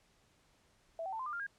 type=tone with pitch steps; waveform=sine; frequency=659.3 / 766.1 / 890.3 / 1034.6 / 1202.2 / 1397 / 1623.4 Hz; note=E5 / G5 / A5 / C6 / D6 / F6 / G#6; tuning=0 / -40 / +20 / -20 / +40 / 0 / -40 cents; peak=-37 dBFS; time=0.99-1.466 s; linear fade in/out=2 ms; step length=68 ms; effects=pink hiss -70 dBFS RMS until 1.58 s + low-pass 9000 Hz 12 dB/octave